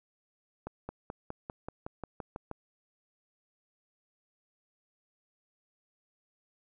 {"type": "accelerating click train", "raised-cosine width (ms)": 1, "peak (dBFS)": -24, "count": 11, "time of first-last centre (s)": [0.67, 2.513], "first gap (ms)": 220, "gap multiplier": 0.96, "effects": []}